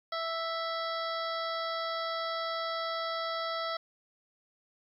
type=harmonic tone; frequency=659.3 Hz; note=E5; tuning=in tune; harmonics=1 / 2 / 3 / 5 / 6 / 7 / 8; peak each=-36 / -35 / -42 / -44 / -44 / -45 / -46 dBFS; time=0.12-3.77 s; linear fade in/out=5 ms; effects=11-bit